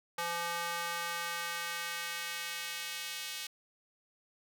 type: tone with high-pass filter sweep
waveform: square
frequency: 170.8 Hz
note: F3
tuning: 38 cents flat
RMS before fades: -38 dBFS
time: 0.18-3.47 s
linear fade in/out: 5 ms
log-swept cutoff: 860 to 3000 Hz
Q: 1.1
effects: none